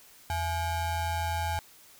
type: ring-modulated tone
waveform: square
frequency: 380 Hz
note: F#4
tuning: 46 cents sharp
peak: -26 dBFS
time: 0.3-1.59 s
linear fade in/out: 0 ms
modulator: 464 Hz
effects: white hiss -55 dBFS RMS until 1.99 s